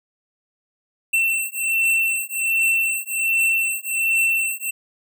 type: beating tone pair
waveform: square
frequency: 2691 / 2692.3 Hz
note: E7 / E7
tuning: +35 / +36 cents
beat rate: 1.3 Hz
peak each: -22 dBFS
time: 1.13-4.71 s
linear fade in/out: 10 ms
effects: none